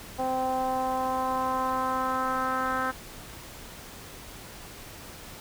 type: tone with low-pass filter sweep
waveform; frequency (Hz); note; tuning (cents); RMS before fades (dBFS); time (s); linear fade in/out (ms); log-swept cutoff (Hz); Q
10% pulse; 259.4; C4; -15; -28; 0.18-2.92; 20; 730 to 1500; 3.2
effects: pink hiss -44 dBFS RMS until 5.4 s